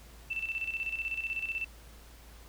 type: tone with tremolo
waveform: sine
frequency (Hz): 2666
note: E7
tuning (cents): +19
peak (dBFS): -30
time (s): 0.3-1.65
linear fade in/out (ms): 10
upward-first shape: square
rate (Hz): 16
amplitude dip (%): 65
effects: added 56 Hz sine -51 dBFS peak until 2.48 s + pink hiss -56 dBFS RMS until 2.48 s